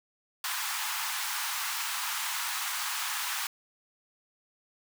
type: high-pass noise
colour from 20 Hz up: pink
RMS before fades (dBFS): -33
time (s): 0.44-3.47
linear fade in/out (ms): 2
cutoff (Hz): 870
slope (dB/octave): 48
effects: none